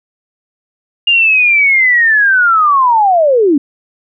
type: linear sweep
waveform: sine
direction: down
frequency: 2833 to 266.3 Hz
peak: -6 dBFS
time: 1.07-3.58 s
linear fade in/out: 5 ms
effects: none